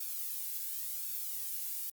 violet noise with flanger, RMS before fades -38 dBFS, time 0-1.9 s, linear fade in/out 5 ms, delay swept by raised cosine 0.99 to 1.62 ms, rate 0.9 Hz, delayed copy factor -0.5, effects Opus 48 kbps

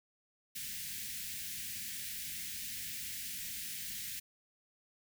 white band-stop noise, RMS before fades -42 dBFS, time 0.55-4.2 s, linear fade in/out 10 ms, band 250 to 1700 Hz, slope 48 dB/octave, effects none

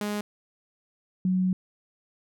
sawtooth / sine tone pair in turn, 207.7 / 185.04 Hz, G#3 / F#3, 0 / 0 cents, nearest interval major second, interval 200 cents, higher first, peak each -24 / -21 dBFS, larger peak second, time 0.01-0.21 / 1.25-1.53 s, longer second, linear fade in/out 2 ms, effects none

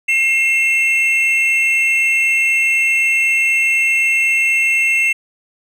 triangle tone pair together, 2133 / 2688 Hz, C7 / E7, +33 / +33 cents, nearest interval major third, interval 400 cents, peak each -15 / -12 dBFS, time 0.08-5.13 s, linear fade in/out 10 ms, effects none

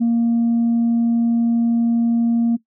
sine tone, 233.1 Hz, A#3, in tune, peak -12 dBFS, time 0-2.57 s, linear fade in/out 20 ms, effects noise-tail reverb RT60 0.1 s tail -18 dB re dry + tanh soft clip ceiling -12 dBFS

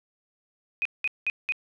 sine tone bursts, 2501 Hz, D#7, 8 cents sharp, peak -23 dBFS, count 4, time 0.82-1.522 s, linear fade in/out 0 ms, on 33 ms, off 190 ms, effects none

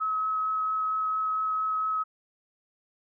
sine tone with vibrato, 1282 Hz, E6, 49 cents flat, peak -25 dBFS, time 0-2.04 s, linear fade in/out 20 ms, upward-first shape triangle, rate 4.4 Hz, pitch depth 9 cents each way, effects none

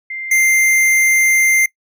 sine / square tone pair in turn, 2093 / 2093 Hz, C7 / C7, 0 / 0 cents, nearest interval unison, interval 0 cents, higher neither, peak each -23 / -11 dBFS, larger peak second, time 0.1-0.31 / 0.31-1.66 s, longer second, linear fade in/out 5 ms, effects noise-tail reverb RT60 0.1 s tail -21 dB re dry

